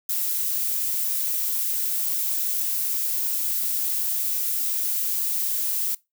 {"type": "noise", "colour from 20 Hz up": "violet", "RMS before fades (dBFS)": -25, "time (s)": [0.09, 5.95], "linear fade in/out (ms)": 5, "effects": ["noise-tail reverb RT60 0.2 s tail -21 dB re dry"]}